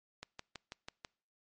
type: click train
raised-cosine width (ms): 0.2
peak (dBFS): -26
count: 6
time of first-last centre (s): 0.23-1.048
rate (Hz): 6.11
effects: noise-tail reverb RT60 0.5 s tail -26 dB re dry + MP3 48 kbps